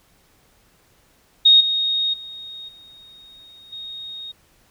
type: tone with level steps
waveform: sine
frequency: 3729 Hz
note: A#7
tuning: in tune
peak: -8 / -18 / -33 / -43 / -31 dBFS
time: 1.45-4.32 s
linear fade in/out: 10 ms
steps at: 1.6 / 2.13 / 2.68 / 3.72 s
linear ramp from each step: 10 ms
effects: pink hiss -58 dBFS RMS until 4.7 s